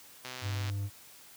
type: click train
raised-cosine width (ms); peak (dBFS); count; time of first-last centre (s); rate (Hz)
0.2; -23; 58; 0.25-0.699; 127
type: tone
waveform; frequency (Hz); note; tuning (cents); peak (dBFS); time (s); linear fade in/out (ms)
triangle; 100; G2; +35; -29; 0.41-0.9; 50
effects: white hiss -54 dBFS RMS until 1.36 s + high-pass 60 Hz 12 dB/octave